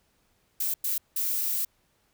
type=noise bursts at uneven times; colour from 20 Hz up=violet; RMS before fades=-28 dBFS; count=3; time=0.6-0.74 / 0.84-0.98 / 1.16-1.65 s; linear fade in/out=5 ms; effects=pink hiss -69 dBFS RMS until 2.13 s